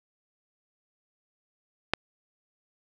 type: click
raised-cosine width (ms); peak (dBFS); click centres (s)
0.3; -6; 1.936
effects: none